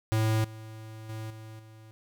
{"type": "tone with level steps", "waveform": "square", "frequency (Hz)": 110, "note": "A2", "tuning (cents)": 0, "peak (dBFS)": [-24, -42, -36, -43, -49], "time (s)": [0.12, 1.91], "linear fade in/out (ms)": 0, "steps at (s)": [0.44, 1.09, 1.3, 1.59], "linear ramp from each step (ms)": 5, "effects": []}